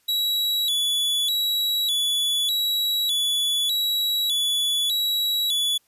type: tone with vibrato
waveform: 45% pulse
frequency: 3649 Hz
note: A#7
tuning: 38 cents flat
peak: -20 dBFS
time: 0.08-5.78 s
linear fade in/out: 10 ms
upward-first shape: square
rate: 0.83 Hz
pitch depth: 110 cents each way
effects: white hiss -65 dBFS RMS until 5.87 s + resampled to 32000 Hz